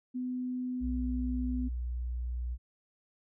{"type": "tone", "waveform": "sine", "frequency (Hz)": 251.6, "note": "B3", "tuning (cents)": 32, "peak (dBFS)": -32, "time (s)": [0.14, 1.69], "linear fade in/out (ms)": 20}
{"type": "tone with pitch glide", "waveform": "sine", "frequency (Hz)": [61.74, 60.75], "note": ["B1", "B1"], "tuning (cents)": [0, -28], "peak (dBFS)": -32, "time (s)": [0.8, 2.58], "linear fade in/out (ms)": 50, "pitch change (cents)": -28, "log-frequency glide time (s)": [0.97, 1.04]}
{"effects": []}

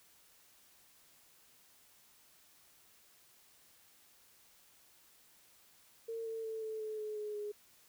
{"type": "tone with pitch steps", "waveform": "sine", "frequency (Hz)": [454.9, 449.2, 443.5, 437.9, 432.4, 426.9, 421.5, 416.2], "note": ["A#4", "A4", "A4", "A4", "A4", "G#4", "G#4", "G#4"], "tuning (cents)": [-42, 36, 14, -8, -30, 48, 26, 4], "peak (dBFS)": -38, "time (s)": [6.08, 7.52], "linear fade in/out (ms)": 10, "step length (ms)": 180, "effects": ["white hiss -65 dBFS RMS until 7.88 s"]}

